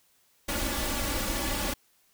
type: noise with comb filter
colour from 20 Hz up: pink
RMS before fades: -30 dBFS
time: 0.48-1.74 s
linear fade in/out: 10 ms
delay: 3.5 ms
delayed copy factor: +0.9
effects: white hiss -66 dBFS RMS until 2.13 s